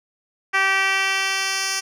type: tone with band-pass filter sweep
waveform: 10% pulse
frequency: 387 Hz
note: G4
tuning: 22 cents flat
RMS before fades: -21 dBFS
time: 0.53-1.81 s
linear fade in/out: 20 ms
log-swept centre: 1900 to 5600 Hz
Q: 1.3
effects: none